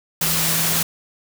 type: tone in noise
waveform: sine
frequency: 163.8 Hz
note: E3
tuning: 11 cents flat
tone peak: -27 dBFS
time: 0.21-0.83 s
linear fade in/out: 5 ms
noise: white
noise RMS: -20 dBFS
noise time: 0.21-0.83 s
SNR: -10 dB
effects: none